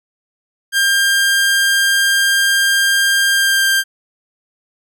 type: tone with pitch glide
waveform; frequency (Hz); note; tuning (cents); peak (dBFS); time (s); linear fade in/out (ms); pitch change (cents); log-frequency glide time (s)
sawtooth; 1599 to 1587; G6 to G6; +34 to +21; -8; 0.72-3.84; 50; -13; 3.32-3.65
effects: none